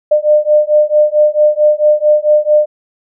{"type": "beating tone pair", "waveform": "sine", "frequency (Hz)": [600, 604.5], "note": ["D5", "D5"], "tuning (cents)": [37, 50], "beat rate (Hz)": 4.5, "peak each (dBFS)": -10, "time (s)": [0.11, 2.66], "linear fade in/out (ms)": 10, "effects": []}